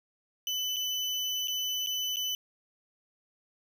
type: tone with dropouts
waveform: 35% pulse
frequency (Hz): 3003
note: F#7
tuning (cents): +25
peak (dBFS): -28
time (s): 0.47-2.35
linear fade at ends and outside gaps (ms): 1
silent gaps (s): 0.762-0.766 / 1.474-1.481 / 1.863-1.87 / 2.16-2.168
effects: none